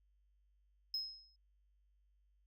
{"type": "tone with exponential decay", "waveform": "sine", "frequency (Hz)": 5140, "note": "E8", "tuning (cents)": -45, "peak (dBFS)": -32, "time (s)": [0.94, 1.36], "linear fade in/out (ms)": 2, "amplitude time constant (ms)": 90, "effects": ["tanh soft clip ceiling -34 dBFS", "added 50 Hz sine -70 dBFS peak until 2.46 s"]}